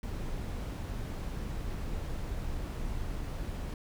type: noise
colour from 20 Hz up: brown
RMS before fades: -36 dBFS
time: 0.03-3.74 s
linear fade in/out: 2 ms
effects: none